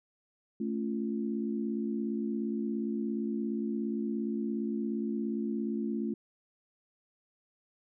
sine chord, A augmented, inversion none, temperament equal with one note detuned, 220 / 277.2 / 346.4 Hz, A3 / C#4 / E#4, 0 / 0 / -14 cents, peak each -32 / -37 / -37 dBFS, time 0.6-6.14 s, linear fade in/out 5 ms, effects none

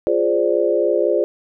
sine chord, D half-diminished seventh, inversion first, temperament equal, 349.2 / 415.3 / 523.3 / 587.3 Hz, F4 / Ab4 / C5 / D5, 0 / 0 / 0 / 0 cents, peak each -20 dBFS, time 0.07-1.24 s, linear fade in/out 0 ms, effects none

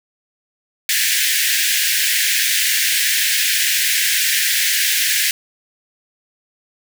pink high-pass noise, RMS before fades -17 dBFS, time 0.89-5.31 s, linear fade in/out 2 ms, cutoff 1600 Hz, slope 96 dB/octave, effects none

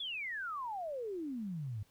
sine exponential sweep, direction down, 3500 to 98 Hz, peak -37 dBFS, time 0-1.83 s, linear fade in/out 5 ms, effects pink hiss -69 dBFS RMS until 1.9 s

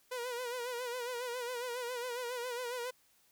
sawtooth tone with vibrato, 489.6 Hz, B4, 15 cents flat, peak -33 dBFS, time 0.11-2.91 s, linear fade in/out 10 ms, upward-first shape sine, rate 7.3 Hz, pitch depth 70 cents each way, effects white hiss -69 dBFS RMS until 3.31 s

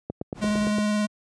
click train, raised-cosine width 2 ms, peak -15 dBFS, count 7, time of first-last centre 0.1-0.784 s, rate 8.77 Hz
brown noise, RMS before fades -32 dBFS, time 0.34-0.74 s, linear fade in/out 50 ms
square tone with vibrato, 210 Hz, G#3, 19 cents sharp, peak -22 dBFS, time 0.41-1.07 s, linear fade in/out 20 ms, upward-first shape sine, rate 19 Hz, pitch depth 15 cents each way
effects high-pass 100 Hz 12 dB/octave + resampled to 22050 Hz

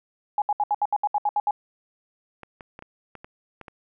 sine tone bursts, 830.6 Hz, G#5, in tune, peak -19 dBFS, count 11, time 0.38-1.509 s, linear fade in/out 2 ms, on 39 ms, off 70 ms
clicks, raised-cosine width 0.5 ms, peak -25 dBFS, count 8, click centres 2.433 / 2.608 / 2.791 / 2.824 / 3.153 / 3.245 / 3.613 / 3.682 s
effects none

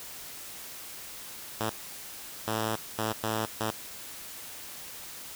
5% pulse tone bursts at uneven times, 109.8 Hz, A2, 3 cents flat, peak -17 dBFS, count 5, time 1.6-1.7 / 2.47-2.76 / 2.98-3.13 / 3.23-3.46 / 3.6-3.71 s, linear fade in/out 10 ms, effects white hiss -43 dBFS RMS until 5.35 s

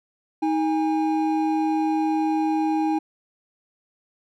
triangle tone pair together, 315 / 817 Hz, D#4 / G#5, +21 / -29 cents, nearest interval octave + major third, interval 1650 cents, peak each -19 / -23 dBFS, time 0.42-2.99 s, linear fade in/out 10 ms, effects none

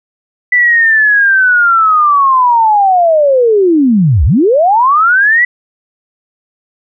sine linear two-way sweep, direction down then up, 1989 to 58.27 to 1989 Hz, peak -5 dBFS, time 0.52-5.45 s, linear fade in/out 5 ms, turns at 4.25 s, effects none

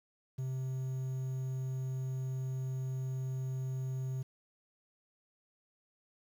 triangle tone with quantisation, 130.6 Hz, C3, 3 cents flat, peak -32 dBFS, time 0.38-4.23 s, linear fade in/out 10 ms, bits 10, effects none

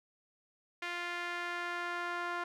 sawtooth tone with band-pass filter sweep, 349.2 Hz, F4, in tune, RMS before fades -38 dBFS, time 0.82-2.44 s, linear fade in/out 5 ms, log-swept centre 2100 to 1300 Hz, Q 1.7, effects none

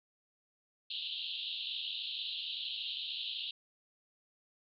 white band-pass noise, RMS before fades -40 dBFS, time 0.9-3.51 s, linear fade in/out 5 ms, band 2800 to 4100 Hz, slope 96 dB/octave, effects none

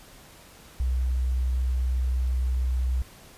sine tone, 63.3 Hz, B1, 43 cents sharp, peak -22 dBFS, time 0.8-3.02 s, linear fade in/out 0 ms, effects pink hiss -50 dBFS RMS until 3.37 s + resampled to 32000 Hz

